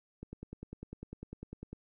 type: click train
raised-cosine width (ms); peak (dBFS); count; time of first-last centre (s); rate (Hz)
3; -30; 16; 0.23-1.73; 10
effects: none